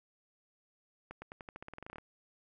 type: accelerating click train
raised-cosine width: 0.5 ms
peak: -30 dBFS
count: 16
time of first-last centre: 1.11-1.984 s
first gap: 110 ms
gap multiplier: 0.9
effects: none